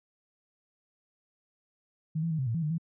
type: tone with pitch steps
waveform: sine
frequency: 157.6 / 166.2 / 158.6 / 131.4 / 114.3 / 166 / 151.4 / 164.9 Hz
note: D#3 / E3 / D#3 / C3 / A#2 / E3 / D#3 / E3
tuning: +23 / +15 / +33 / +8 / -34 / +12 / -47 / +1 cents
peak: -27 dBFS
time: 2.15-2.782 s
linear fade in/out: 10 ms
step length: 79 ms
effects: none